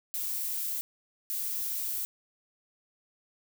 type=noise bursts at uneven times; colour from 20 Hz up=violet; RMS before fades=-33 dBFS; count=2; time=0.14-0.81 / 1.3-2.05 s; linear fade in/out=0 ms; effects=none